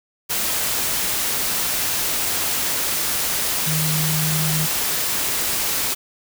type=tone in noise; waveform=sine; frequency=155.56 Hz; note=D#3; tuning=in tune; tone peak=-21 dBFS; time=3.66-4.67 s; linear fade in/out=20 ms; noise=white; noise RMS=-22 dBFS; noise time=0.29-5.95 s; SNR=-2 dB; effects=none